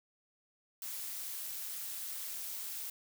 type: noise with amplitude modulation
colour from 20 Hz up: blue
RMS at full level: -39 dBFS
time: 0.82-2.9 s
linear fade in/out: 2 ms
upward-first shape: sine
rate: 203 Hz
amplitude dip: 55%
effects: none